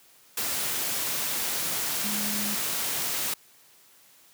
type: tone in noise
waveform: sine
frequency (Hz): 208.4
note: G#3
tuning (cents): +6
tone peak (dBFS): -33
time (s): 2.04-2.55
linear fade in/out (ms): 5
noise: white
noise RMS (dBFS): -29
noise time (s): 0.37-3.34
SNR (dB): -7
effects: white hiss -57 dBFS RMS until 4.33 s + high-pass 100 Hz 12 dB/octave